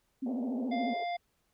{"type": "tone with vibrato", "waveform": "sine", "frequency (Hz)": 250, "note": "B3", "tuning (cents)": 21, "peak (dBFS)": -31, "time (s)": [0.22, 0.94], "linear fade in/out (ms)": 10, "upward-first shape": "sine", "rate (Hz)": 14, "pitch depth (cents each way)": 130}
{"type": "band-pass noise", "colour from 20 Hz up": "pink", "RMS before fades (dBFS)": -44, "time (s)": [0.26, 1.04], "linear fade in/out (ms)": 2, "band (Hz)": [380, 750], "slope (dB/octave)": 48}
{"type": "harmonic tone", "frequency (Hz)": 698.5, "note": "F5", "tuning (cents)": 0, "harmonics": [1, 3, 5, 7], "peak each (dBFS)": [-32, -42, -48, -54], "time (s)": [0.71, 1.17], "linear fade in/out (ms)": 10}
{"effects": ["pink hiss -75 dBFS RMS until 1.53 s"]}